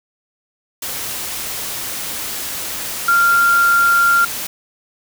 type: tone in noise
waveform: sine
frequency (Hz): 1388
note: F6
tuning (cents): -11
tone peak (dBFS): -10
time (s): 3.08-4.25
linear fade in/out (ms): 5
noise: white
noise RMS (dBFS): -25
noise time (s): 0.82-4.47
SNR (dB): +12
effects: none